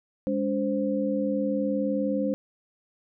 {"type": "tone cluster", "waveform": "sine", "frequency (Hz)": [205.7, 285.3, 522], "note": ["G#3", "C#4", "C5"], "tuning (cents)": [-16, 50, -4], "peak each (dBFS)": -28, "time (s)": [0.27, 2.34], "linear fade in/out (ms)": 0, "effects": []}